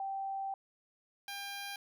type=tone pair in turn; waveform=sine / 10% pulse; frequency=780 / 800.1 Hz; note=G5 / G5; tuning=-9 / +35 cents; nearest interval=unison; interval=44 cents; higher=second; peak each=-35 / -32 dBFS; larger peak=second; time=0-0.54 / 1.28-1.76 s; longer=first; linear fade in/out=2 ms; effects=none